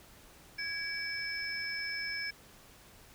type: tone cluster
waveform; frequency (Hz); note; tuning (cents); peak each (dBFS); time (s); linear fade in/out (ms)
sine; 1658 / 2291 / 5270; G#6 / D7 / E8; -3 / -44 / -1; -39 / -38 / -40; 0.58-2.31; 10
effects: pink hiss -57 dBFS RMS until 3.14 s